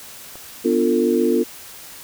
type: click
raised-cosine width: 1 ms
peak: -24 dBFS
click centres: 0.356 s
type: chord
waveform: sine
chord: B half-diminished seventh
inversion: none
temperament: equal with one note detuned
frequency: 246.9 / 293.7 / 349.2 / 449.5 Hz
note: B3 / D4 / F4 / A4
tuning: 0 / 0 / 0 / +37 cents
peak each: -20 / -23 / -19 / -20 dBFS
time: 0.64-1.44 s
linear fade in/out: 20 ms
effects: white hiss -39 dBFS RMS until 2.03 s